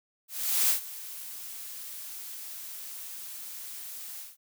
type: noise with ADSR envelope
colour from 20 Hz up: blue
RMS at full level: -23 dBFS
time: 0.28-4.37 s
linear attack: 410 ms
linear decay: 110 ms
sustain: -18 dB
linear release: 170 ms
effects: none